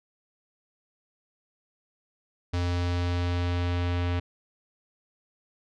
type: tone with low-pass filter sweep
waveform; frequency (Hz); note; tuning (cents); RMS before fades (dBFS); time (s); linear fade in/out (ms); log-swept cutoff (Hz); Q
square; 88; F2; +14; -27; 2.53-4.2; 10; 4900 to 3100; 1.4
effects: none